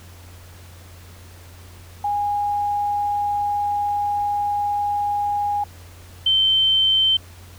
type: tone pair in turn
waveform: sine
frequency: 821 / 3101 Hz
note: G#5 / G7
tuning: -20 / -19 cents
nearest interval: octave + major seventh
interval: 2301 cents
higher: second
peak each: -19 / -14 dBFS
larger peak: second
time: 2.04-5.64 / 6.26-7.17 s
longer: first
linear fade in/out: 5 ms
effects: added 88 Hz sine -41 dBFS peak until 7.58 s + pink hiss -47 dBFS RMS until 7.58 s